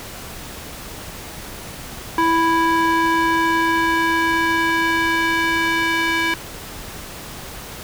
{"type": "tone with band-pass filter sweep", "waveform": "square", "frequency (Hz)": 329.6, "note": "E4", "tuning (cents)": 0, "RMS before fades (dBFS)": -18, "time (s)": [2.18, 6.34], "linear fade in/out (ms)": 2, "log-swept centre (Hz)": [1100, 2100], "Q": 1.5, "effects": ["pink hiss -34 dBFS RMS until 7.83 s"]}